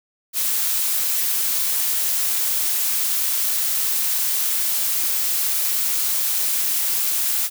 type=noise; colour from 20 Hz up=blue; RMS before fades=-21 dBFS; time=0.33-7.5 s; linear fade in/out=50 ms; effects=none